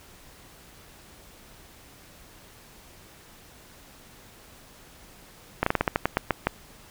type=slowing click train; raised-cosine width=0.5 ms; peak=-6 dBFS; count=11; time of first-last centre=5.63-6.47 s; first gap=34 ms; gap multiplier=1.19; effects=pink hiss -51 dBFS RMS until 6.9 s